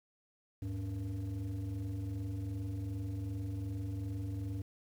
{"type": "tone with frequency modulation", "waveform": "sine", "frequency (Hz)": 103.3, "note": "G#2", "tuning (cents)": -9, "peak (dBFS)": -34, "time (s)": [0.62, 4.62], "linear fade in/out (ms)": 5, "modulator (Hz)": 184, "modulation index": 0.84, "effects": ["tanh soft clip ceiling -33 dBFS", "10-bit"]}